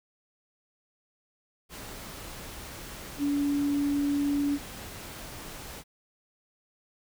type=tone in noise; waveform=sine; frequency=285.9 Hz; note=D4; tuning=46 cents flat; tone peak=-24 dBFS; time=3.18-4.59 s; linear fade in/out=50 ms; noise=pink; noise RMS=-42 dBFS; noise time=1.69-5.84 s; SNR=+15 dB; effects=none